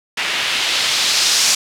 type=noise with low-pass filter sweep; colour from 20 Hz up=blue; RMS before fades=-17 dBFS; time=0.17-1.55 s; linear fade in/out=5 ms; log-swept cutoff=2500 to 5800 Hz; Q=1.4; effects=none